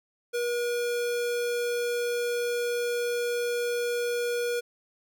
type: tone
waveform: square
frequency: 480.1 Hz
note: B4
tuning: 49 cents flat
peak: -27 dBFS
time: 0.33-4.61 s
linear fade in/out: 20 ms
effects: none